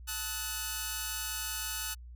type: chord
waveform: 5% pulse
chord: D# diminished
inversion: second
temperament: equal with one note detuned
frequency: 880 / 1275.1 / 1480 Hz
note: A5 / D#6 / F#6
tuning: 0 / +42 / 0 cents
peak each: -30 / -29 / -25 dBFS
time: 0.07-1.95 s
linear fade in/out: 20 ms
effects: added 60 Hz sine -45 dBFS peak until 2.15 s